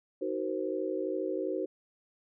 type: chord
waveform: sine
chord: C half-diminished seventh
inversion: first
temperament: just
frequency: 314 / 376.7 / 470.9 / 523.3 Hz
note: Eb4 / Gb4 / Bb4 / C5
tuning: +16 / +31 / +18 / 0 cents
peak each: -36 / -34 / -38 / -36 dBFS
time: 0.21-1.66 s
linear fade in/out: 10 ms
effects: none